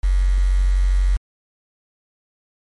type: tone with quantisation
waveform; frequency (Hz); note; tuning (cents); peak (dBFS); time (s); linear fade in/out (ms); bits
sine; 46.25; F#1; 0; -13; 0.03-1.17; 10; 6
effects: MP3 48 kbps